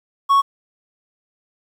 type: tone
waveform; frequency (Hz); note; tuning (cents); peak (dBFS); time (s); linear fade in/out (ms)
triangle; 1108.7; C#6; 0; -9; 0.29-0.42; 20
effects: 8-bit